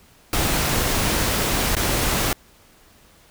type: noise with dropouts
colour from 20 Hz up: pink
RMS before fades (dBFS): -21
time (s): 0.33-2.33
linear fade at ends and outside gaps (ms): 2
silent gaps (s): 1.752-1.766
effects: pink hiss -53 dBFS RMS until 3.3 s